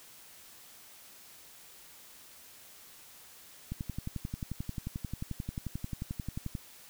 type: click train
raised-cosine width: 5 ms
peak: -23 dBFS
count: 33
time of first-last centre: 3.72-6.552 s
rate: 11.3 Hz
effects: white hiss -54 dBFS RMS until 6.89 s